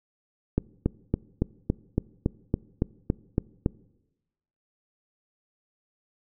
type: click train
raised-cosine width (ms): 3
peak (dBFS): -9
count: 12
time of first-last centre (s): 0.58-3.661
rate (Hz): 3.57
effects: noise-tail reverb RT60 1.0 s tail -23 dB re dry